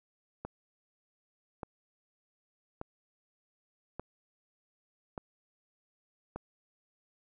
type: click train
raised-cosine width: 1 ms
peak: -24 dBFS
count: 6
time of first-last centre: 0.45-6.36 s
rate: 0.846 Hz
effects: none